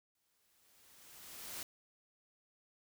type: noise with exponential growth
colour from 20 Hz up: white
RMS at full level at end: -43 dBFS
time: 0.15-1.63 s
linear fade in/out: 2 ms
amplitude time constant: 320 ms
effects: none